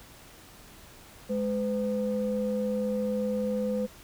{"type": "tone pair together", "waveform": "sine", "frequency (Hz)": [209.5, 506], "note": ["G#3", "B4"], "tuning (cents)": [15, 42], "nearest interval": "octave + minor third", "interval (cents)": 1527, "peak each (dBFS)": -28, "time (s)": [1.29, 3.87], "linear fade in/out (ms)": 20, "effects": ["tanh soft clip ceiling -20 dBFS", "pink hiss -51 dBFS RMS until 4.03 s"]}